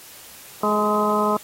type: harmonic tone with a mistuned harmonic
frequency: 210.7 Hz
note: G#3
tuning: 25 cents sharp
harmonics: 1 / 2 / 3 / 4 / 5 / 6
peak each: -24 / -24 / -25 / -28 / -23 / -24 dBFS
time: 0.63-1.37 s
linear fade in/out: 5 ms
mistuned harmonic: 5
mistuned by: -32 cents
effects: white hiss -43 dBFS RMS until 1.43 s + AAC 48 kbps